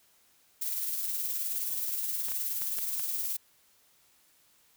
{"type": "noise with tremolo", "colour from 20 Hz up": "violet", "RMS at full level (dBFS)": -31, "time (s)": [0.61, 3.37], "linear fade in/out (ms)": 10, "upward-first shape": "triangle", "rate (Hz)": 19, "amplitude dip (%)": 40}
{"type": "clicks", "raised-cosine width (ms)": 0.3, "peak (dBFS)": -27, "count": 5, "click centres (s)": [2.285, 2.318, 2.619, 2.787, 2.996]}
{"effects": ["white hiss -65 dBFS RMS until 4.76 s"]}